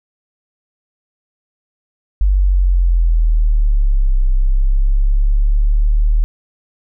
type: linear two-way sweep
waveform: sine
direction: down then up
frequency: 49 to 32.03 to 38.36 Hz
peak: -9 dBFS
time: 2.21-6.24 s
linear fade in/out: 0 ms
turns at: 4.2 s
effects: none